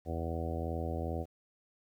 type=harmonic tone; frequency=82.41 Hz; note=E2; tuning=in tune; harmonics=1 / 2 / 3 / 4 / 5 / 6 / 7 / 8 / 9; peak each=-36 / -43 / -43 / -43 / -45 / -43 / -44 / -48 / -44 dBFS; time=0.05-1.26 s; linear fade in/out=50 ms; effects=11-bit